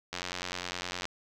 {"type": "click train", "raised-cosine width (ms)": 0.2, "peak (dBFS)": -17, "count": 84, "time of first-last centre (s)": [0.13, 1.054], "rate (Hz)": 89.8, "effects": []}